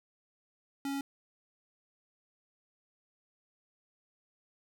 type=tone; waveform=square; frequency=277.2 Hz; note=C#4; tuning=in tune; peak=-34 dBFS; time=0.85-1.01 s; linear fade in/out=2 ms; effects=10-bit